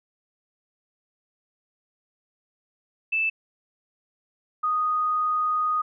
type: tone pair in turn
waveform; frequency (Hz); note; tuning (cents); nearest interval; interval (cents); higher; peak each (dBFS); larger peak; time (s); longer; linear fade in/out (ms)
sine; 2637 / 1241.2; E7 / D#6; 0 / -5; octave + minor second; 1305; first; -21; neither; 3.12-3.3 / 4.63-5.82; second; 10
effects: none